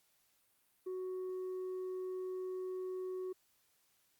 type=tone with tanh clipping; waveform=sine; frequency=370.8 Hz; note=F#4; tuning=4 cents sharp; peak=-39 dBFS; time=0.86-3.33 s; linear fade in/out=10 ms; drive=2 dB; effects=white hiss -74 dBFS RMS until 4.19 s + Opus 48 kbps